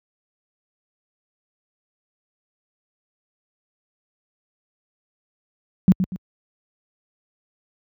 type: tone with echo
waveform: sine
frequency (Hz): 185.9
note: F#3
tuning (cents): +8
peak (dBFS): -8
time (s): 5.88-5.92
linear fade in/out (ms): 0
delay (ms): 120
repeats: 2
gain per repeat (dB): -9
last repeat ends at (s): 6.16
effects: high-pass 60 Hz 12 dB/octave